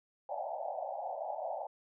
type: band-pass noise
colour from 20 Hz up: white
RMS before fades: -39 dBFS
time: 0.29-1.67 s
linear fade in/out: 5 ms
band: 560 to 850 Hz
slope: 96 dB/octave
effects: none